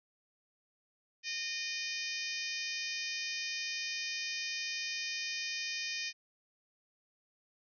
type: harmonic tone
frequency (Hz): 613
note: D#5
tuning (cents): -26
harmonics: 3 / 4 / 5 / 6 / 7 / 8 / 9 / 10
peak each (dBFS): -44 / -40 / -46 / -47 / -48 / -43 / -44 / -46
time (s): 1.23-6.13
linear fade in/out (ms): 50
effects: none